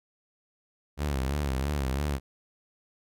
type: tone with vibrato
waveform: sawtooth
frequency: 69.3 Hz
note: C#2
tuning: in tune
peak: -23 dBFS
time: 0.97-2.2 s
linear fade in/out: 50 ms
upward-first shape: sine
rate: 3 Hz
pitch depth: 120 cents each way
effects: none